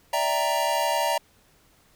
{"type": "chord", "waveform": "square", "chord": "E half-diminished seventh", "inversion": "third", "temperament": "equal with one note detuned", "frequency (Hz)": [587.3, 659.3, 788.1, 932.3], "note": ["D5", "E5", "G5", "Bb5"], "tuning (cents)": [0, 0, 9, 0], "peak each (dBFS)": [-29, -29, -32, -26], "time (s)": [0.13, 1.18], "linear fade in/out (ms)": 5, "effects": ["pink hiss -60 dBFS RMS until 1.95 s"]}